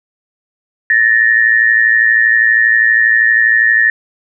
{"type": "tone pair together", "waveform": "sine", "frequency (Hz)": [1748.5, 1861], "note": ["A6", "A#6"], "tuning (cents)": [-11, -3], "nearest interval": "minor second", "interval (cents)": 108, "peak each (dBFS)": -10, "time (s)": [0.9, 3.9], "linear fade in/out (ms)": 2, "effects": []}